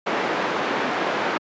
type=band-pass noise; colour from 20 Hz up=pink; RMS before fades=-24 dBFS; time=0.06-1.38 s; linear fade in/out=10 ms; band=300 to 2100 Hz; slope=12 dB/octave; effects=high-pass 150 Hz 12 dB/octave + resampled to 16000 Hz